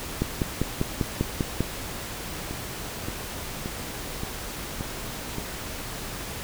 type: two click trains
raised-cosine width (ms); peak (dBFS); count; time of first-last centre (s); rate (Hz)
3; -10 / -18; 8 / 6; 0.22-1.606 / 2.51-5.384; 5.05 / 1.74
effects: pink hiss -35 dBFS RMS until 6.43 s